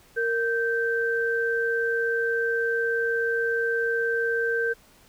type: tone pair together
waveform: sine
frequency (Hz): 463.1 / 1560.2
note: A#4 / G6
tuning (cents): -11 / -9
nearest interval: octave + major sixth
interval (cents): 2102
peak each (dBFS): -25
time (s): 0.16-4.74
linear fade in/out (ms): 20
effects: pink hiss -56 dBFS RMS until 5.08 s

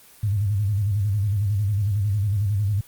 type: tone with vibrato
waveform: sine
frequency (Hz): 101.6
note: G#2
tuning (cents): -38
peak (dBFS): -19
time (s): 0.23-2.81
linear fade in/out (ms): 5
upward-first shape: square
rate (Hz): 11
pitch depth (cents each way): 86
effects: white hiss -50 dBFS RMS until 2.87 s + Opus 24 kbps

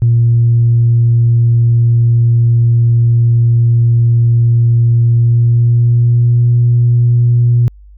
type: tone with pitch glide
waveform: sine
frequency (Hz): 117.4 to 119.87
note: A#2 to A#2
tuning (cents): +13 to +49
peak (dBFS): -5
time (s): 0.02-7.68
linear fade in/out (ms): 0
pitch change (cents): +36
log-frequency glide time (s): 5.11-6.46
effects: tanh soft clip ceiling -2 dBFS + added 50 Hz sine -35 dBFS peak until 7.97 s

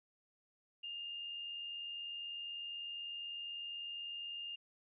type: tone with amplitude modulation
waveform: sine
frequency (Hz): 2816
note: F7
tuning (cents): +14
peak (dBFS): -40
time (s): 0.83-4.56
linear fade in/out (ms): 10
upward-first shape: sine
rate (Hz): 80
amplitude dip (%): 40
effects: none

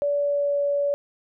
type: tone with pitch glide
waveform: sine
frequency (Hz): 575 to 570.7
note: D5 to D5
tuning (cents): -37 to -50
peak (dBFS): -20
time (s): 0.02-0.94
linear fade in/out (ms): 0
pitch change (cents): -13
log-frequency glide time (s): 0.19-0.59
effects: none

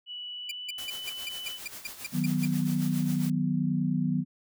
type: tone with pitch glide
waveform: sine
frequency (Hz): 2951 to 2999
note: F#7 to F#7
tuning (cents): -5 to +23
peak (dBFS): -36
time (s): 0.06-1.6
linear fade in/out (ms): 50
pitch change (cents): +28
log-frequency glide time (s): 0.32-0.94
type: tone bursts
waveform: sawtooth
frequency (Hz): 2396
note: D7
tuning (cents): +34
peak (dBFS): -29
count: 11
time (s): 0.49-2.454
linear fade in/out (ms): 5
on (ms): 24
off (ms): 170
type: noise with tremolo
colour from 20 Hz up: white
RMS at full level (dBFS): -41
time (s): 0.78-3.3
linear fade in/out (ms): 2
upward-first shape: sine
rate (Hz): 7.4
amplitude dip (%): 60
type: chord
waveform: sine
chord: B major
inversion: first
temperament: equal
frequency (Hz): 155.56 / 185 / 246.9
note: D#3 / F#3 / B3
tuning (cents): 0 / 0 / 0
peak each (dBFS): -29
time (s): 2.12-4.25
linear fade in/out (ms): 50
effects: none

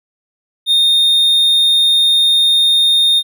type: tone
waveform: triangle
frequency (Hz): 3670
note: A#7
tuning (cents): -28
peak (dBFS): -7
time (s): 0.66-3.23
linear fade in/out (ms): 50
effects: none

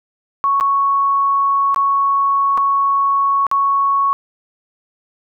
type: tone with dropouts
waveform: sine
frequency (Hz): 1108.7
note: C#6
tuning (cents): 0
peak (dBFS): -12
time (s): 0.44-4.13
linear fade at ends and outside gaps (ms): 0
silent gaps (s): 0.6-0.609 / 1.745-1.761 / 2.575-2.579 / 3.467-3.514
effects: none

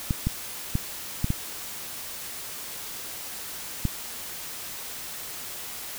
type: clicks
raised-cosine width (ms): 5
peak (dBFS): -11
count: 6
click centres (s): 0.108 / 0.27 / 0.754 / 1.244 / 1.304 / 3.853
effects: white hiss -37 dBFS RMS until 5.98 s

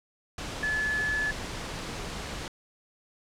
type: tone in noise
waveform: sine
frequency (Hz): 1721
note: A6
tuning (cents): -39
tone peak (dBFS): -26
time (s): 0.63-1.31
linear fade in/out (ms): 2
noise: pink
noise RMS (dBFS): -36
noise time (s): 0.38-2.48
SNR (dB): +7
effects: low-pass 7000 Hz 12 dB/octave

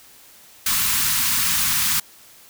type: band-stop noise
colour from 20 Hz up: white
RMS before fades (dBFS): -20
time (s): 0.66-2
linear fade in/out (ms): 5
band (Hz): 250 to 930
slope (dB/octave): 48
effects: white hiss -48 dBFS RMS until 2.49 s

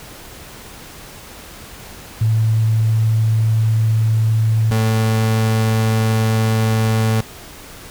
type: tone pair in turn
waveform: sine / 35% pulse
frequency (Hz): 110.8 / 110.8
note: A2 / A2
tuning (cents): +13 / +13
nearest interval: unison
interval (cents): 0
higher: neither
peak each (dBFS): -12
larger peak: neither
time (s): 2.21-4.71 / 4.71-7.21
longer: neither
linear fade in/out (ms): 5
effects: pink hiss -37 dBFS RMS until 7.9 s

